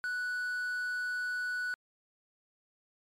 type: tone with quantisation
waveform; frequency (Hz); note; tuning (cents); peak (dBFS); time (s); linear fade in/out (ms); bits
triangle; 1480; F#6; 0; -30; 0.04-1.74; 0; 8
effects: low-pass 11000 Hz 12 dB/octave + MP3 96 kbps